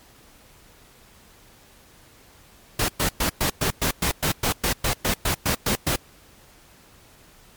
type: noise bursts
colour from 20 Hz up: pink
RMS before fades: -22 dBFS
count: 16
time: 2.79-5.96 s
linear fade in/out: 5 ms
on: 95 ms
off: 110 ms
effects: pink hiss -52 dBFS RMS until 7.56 s + MP3 96 kbps